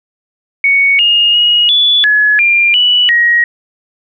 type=tone with pitch steps; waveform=sine; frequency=2227 / 2846 / 2888 / 3443 / 1697 / 2391 / 2953 / 1892 Hz; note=C#7 / F7 / F#7 / A7 / G#6 / D7 / F#7 / A#6; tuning=+7 / +32 / -43 / -38 / +37 / +30 / -4 / +25 cents; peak=-6 dBFS; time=0.64-3.44 s; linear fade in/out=2 ms; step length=350 ms; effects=none